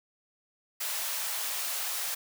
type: high-pass noise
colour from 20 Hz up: white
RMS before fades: -33 dBFS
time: 0.8-2.15 s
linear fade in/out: 10 ms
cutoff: 580 Hz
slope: 24 dB/octave
effects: none